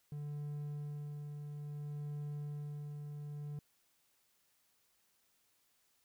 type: tone with tremolo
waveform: triangle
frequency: 146.83 Hz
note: D3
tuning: in tune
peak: -37 dBFS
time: 0.12-3.59 s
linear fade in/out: 2 ms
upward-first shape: sine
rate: 0.59 Hz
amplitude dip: 35%
effects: white hiss -75 dBFS RMS until 6.04 s